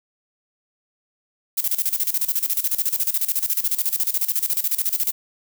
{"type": "noise with tremolo", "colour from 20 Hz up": "violet", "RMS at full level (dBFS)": -20, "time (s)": [1.57, 5.12], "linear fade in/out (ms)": 10, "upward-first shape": "square", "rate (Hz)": 14, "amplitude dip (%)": 80, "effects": []}